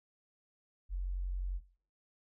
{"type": "tone", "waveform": "sine", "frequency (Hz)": 45.61, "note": "F#1", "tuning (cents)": -24, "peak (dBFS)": -33, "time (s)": [0.89, 1.61], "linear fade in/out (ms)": 50, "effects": ["noise-tail reverb RT60 0.5 s tail -20 dB re dry"]}